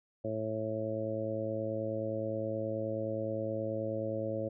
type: harmonic tone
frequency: 109.5 Hz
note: A2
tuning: 8 cents flat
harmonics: 1 / 2 / 3 / 4 / 5 / 6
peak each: -40 / -42 / -40 / -43 / -35 / -44 dBFS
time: 0.24-4.49 s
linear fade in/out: 10 ms
effects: none